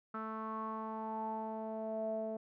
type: tone with low-pass filter sweep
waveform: sawtooth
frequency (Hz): 220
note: A3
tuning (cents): 0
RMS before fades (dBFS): -40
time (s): 0.14-2.37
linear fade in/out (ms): 5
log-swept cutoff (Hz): 1300 to 600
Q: 8.4
effects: none